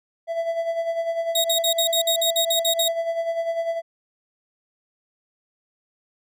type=tone with tremolo; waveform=triangle; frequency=666 Hz; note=E5; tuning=18 cents sharp; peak=-18 dBFS; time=0.27-3.82 s; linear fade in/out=50 ms; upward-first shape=sine; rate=10 Hz; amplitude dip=60%
type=tone bursts; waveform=sawtooth; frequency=3759 Hz; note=A#7; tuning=14 cents sharp; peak=-16 dBFS; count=11; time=1.35-2.882 s; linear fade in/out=5 ms; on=92 ms; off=52 ms
effects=none